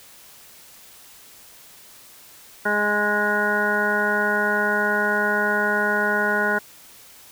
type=harmonic tone; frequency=207.7 Hz; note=G#3; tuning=in tune; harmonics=1 / 2 / 3 / 4 / 5 / 7 / 8 / 9; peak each=-29 / -27 / -28 / -29 / -30 / -21 / -32 / -31 dBFS; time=2.65-6.59 s; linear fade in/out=10 ms; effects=white hiss -47 dBFS RMS until 7.31 s